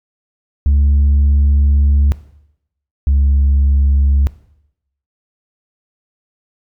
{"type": "tone pair in turn", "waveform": "sine", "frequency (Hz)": [71.1, 69.48], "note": ["C#2", "C#2"], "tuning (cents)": [45, 5], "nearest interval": "unison", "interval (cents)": 40, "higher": "first", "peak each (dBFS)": [-6, -7], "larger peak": "first", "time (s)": [[0.66, 2.12], [3.07, 4.27]], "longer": "first", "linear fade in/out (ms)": 0, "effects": ["noise-tail reverb RT60 0.8 s tail -19 dB re dry", "tanh soft clip ceiling -7 dBFS"]}